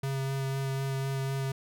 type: tone with vibrato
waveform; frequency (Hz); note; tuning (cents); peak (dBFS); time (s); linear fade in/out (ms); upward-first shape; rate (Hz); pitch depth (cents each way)
square; 135.4; C#3; -40; -30; 0.03-1.52; 5; sine; 4; 12
effects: none